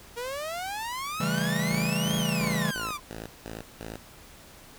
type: exponential two-way sweep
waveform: sawtooth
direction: up then down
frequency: 466.2 to 3322 to 1142 Hz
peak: -28 dBFS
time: 0.16-2.98 s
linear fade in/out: 20 ms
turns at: 2.16 s
type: chord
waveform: square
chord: A dominant seventh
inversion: first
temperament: just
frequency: 137.5 / 165 / 198 / 220 Hz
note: C#3 / E3 / G3 / A3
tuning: -14 / +2 / +18 / 0 cents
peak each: -35 / -30 / -32 / -34 dBFS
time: 1.2-2.71 s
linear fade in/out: 5 ms
type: tone bursts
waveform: 5% pulse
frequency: 55 Hz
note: A1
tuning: in tune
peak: -26 dBFS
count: 7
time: 1.71-3.97 s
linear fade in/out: 0 ms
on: 160 ms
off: 190 ms
type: tone with tremolo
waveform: sine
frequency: 1032 Hz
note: C6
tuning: 24 cents flat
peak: -35 dBFS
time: 2.4-3 s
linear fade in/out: 10 ms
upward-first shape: triangle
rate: 5 Hz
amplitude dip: 90%
effects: pink hiss -50 dBFS RMS until 4.78 s